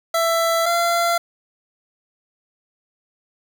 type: tone pair in turn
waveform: 25% pulse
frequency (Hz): 665 / 684.9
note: E5 / F5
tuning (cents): +15 / -34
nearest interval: minor second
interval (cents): 51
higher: second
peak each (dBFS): -13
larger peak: neither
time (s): 0.14-0.66 / 0.66-1.18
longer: neither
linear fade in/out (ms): 5
effects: 8-bit